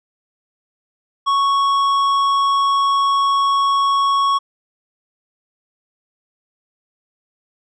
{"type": "tone with tanh clipping", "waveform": "sine", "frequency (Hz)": 1108.7, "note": "C#6", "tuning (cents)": 0, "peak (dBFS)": -15, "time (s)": [1.26, 4.39], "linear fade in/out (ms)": 20, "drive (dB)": 10, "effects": []}